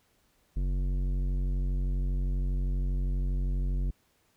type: tone with tanh clipping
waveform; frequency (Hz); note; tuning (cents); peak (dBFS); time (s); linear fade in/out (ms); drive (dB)
triangle; 46.25; F#1; 0; -28; 0.56-3.91; 10; 17
effects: pink hiss -69 dBFS RMS until 4.36 s